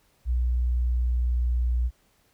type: tone with pitch glide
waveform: sine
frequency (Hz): 61 to 60.47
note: B1 to B1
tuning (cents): -21 to -36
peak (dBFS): -21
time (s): 0.25-1.91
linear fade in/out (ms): 50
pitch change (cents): -15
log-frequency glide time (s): 0.52-1.8
effects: pink hiss -65 dBFS RMS until 2.33 s